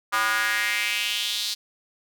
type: tone with high-pass filter sweep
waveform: square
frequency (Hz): 110.6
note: A2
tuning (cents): +9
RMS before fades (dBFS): -25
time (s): 0.12-1.55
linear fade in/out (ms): 20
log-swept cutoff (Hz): 1200 to 4300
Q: 3.4
effects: none